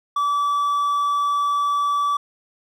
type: tone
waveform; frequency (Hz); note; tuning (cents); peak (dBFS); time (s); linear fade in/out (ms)
triangle; 1153; D6; -32; -16; 0.16-2.17; 5
effects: none